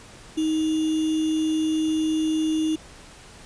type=tone with sample-and-hold; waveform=sine; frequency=314.1 Hz; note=D#4; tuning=16 cents sharp; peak=-20 dBFS; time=0.37-2.76 s; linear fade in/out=10 ms; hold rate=3150 Hz; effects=pink hiss -46 dBFS RMS until 3.45 s + resampled to 22050 Hz